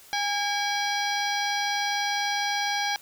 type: harmonic tone with a mistuned harmonic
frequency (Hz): 816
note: G#5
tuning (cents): -31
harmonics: 1 / 2 / 3 / 4 / 5 / 6 / 7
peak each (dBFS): -28 / -31 / -33 / -34 / -35 / -36 / -36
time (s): 0.13-2.96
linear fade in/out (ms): 0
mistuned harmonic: 3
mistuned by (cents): -110
effects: white hiss -51 dBFS RMS until 3.01 s